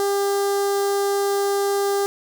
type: tone with notch filter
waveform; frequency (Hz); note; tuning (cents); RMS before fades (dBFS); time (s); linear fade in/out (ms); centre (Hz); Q
sawtooth; 399.8; G4; +34; -21; 0-2.06; 0; 2500; 0.75
effects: none